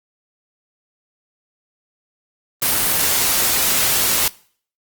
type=noise; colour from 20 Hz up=white; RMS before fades=-17 dBFS; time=2.62-4.28 s; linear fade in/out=2 ms; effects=noise-tail reverb RT60 0.5 s tail -22 dB re dry + Opus 24 kbps